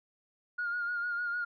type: tone with vibrato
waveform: sine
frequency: 1426 Hz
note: F6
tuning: 36 cents sharp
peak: -30 dBFS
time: 0.58-1.45 s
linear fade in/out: 10 ms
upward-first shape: sine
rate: 6.6 Hz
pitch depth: 36 cents each way
effects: tanh soft clip ceiling -26 dBFS